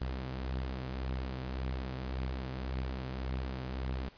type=beating tone pair; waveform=sawtooth; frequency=63.2 / 65 Hz; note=B1 / C2; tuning=+41 / -11 cents; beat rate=1.8 Hz; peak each=-38 / -32 dBFS; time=0.01-4.09 s; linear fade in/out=5 ms; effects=pink hiss -59 dBFS RMS until 4.17 s + resampled to 11025 Hz